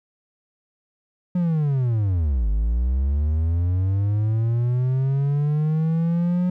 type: linear two-way sweep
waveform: triangle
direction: down then up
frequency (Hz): 181.5 to 50 to 181.5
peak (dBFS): -16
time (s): 1.35-6.5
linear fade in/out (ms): 5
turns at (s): 2.49
effects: none